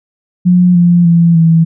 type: tone with pitch steps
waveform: sine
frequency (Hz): 179.2 / 174 / 168.95 / 164.04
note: F3 / F3 / E3 / E3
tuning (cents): +45 / -6 / +43 / -8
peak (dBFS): -4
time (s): 0.45-1.65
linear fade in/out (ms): 20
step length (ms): 300
effects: none